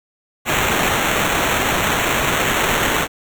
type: noise with sample-and-hold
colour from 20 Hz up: white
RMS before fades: -18 dBFS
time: 0.45-3.08 s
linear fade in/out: 50 ms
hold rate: 4900 Hz
effects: none